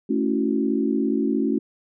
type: chord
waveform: sine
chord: F# minor seventh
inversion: first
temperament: equal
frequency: 220 / 277.2 / 329.6 / 370 Hz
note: A3 / C#4 / E4 / F#4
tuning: 0 / 0 / 0 / 0 cents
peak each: -24 / -23 / -27 / -27 dBFS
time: 0.09-1.59 s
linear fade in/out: 10 ms
effects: none